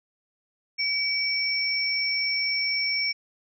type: tone pair together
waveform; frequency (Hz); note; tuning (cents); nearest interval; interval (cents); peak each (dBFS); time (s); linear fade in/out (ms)
sine; 2284 / 5432; D7 / F8; -49 / -49; octave + minor third; 1500; -26; 0.78-3.13; 20
effects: none